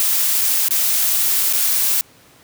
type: noise with dropouts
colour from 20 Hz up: blue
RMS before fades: -17 dBFS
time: 0-2.01 s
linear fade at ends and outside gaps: 0 ms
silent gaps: 0.411-0.415 / 0.685-0.708 / 1.527-1.534 s
effects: pink hiss -49 dBFS RMS until 2.43 s + high-pass 100 Hz 12 dB/octave